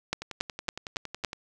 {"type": "two click trains", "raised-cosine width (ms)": 0.2, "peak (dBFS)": [-19, -10], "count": [13, 5], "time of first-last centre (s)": [[0.22, 1.331], [0.13, 1.247]], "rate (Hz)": [10.8, 3.58], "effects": []}